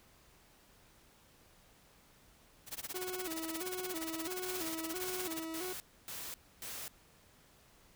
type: noise with tremolo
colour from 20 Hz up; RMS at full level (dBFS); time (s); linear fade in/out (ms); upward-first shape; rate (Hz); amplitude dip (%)
white; -40; 2.66-5.46; 50; sine; 17; 100
type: tone with vibrato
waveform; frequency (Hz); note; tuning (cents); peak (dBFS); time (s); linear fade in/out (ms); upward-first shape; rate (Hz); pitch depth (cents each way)
40% pulse; 344.9; F4; -22; -39; 2.94-5.73; 5; square; 1.5; 110
type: noise bursts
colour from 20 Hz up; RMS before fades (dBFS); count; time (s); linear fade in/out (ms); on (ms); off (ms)
white; -44; 5; 4.46-6.88; 0; 260; 280
effects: pink hiss -64 dBFS RMS until 7.95 s